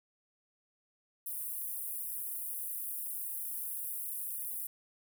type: high-pass noise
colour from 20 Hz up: pink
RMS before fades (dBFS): -39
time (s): 1.26-4.67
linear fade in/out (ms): 5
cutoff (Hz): 10000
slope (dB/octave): 48
effects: none